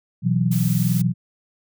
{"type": "chord", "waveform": "sine", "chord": "B suspended fourth", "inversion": "none", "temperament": "equal", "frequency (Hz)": [123.47, 164.81, 185], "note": ["B2", "E3", "F#3"], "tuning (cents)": [0, 0, 0], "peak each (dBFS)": -21, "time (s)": [0.22, 1.14], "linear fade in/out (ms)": 50}
{"type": "noise", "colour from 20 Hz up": "blue", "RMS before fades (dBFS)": -32, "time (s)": [0.51, 1.02], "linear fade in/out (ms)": 10}
{"effects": []}